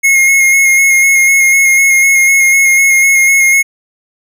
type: tone with vibrato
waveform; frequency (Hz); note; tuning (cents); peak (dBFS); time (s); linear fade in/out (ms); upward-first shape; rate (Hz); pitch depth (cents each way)
square; 2160; C#7; -45; -6; 0.03-3.63; 20; square; 4; 16
effects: none